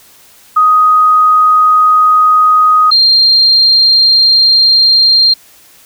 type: tone pair in turn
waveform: sine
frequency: 1250 / 4190 Hz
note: D#6 / C8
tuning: +8 / +2 cents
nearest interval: octave + major sixth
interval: 2094 cents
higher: second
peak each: -4 dBFS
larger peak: neither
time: 0.56-2.91 / 2.91-5.34 s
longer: second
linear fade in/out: 10 ms
effects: white hiss -42 dBFS RMS until 5.85 s